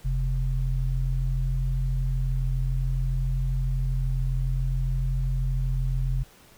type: tone pair together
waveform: sine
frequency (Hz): 43.41 / 130.81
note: F1 / C3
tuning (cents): -10 / 0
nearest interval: octave + perfect fifth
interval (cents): 1910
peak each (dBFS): -24 / -27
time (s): 0.04-6.24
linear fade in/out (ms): 20
effects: pink hiss -54 dBFS RMS until 6.57 s